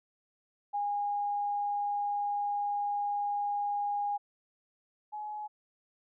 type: tone pair in turn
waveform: sine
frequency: 818 / 843.9 Hz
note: G#5 / G#5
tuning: -26 / +27 cents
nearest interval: minor second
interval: 53 cents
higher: second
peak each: -29 / -36 dBFS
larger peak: first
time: 0.73-4.18 / 5.12-5.48 s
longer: first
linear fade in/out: 20 ms
effects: none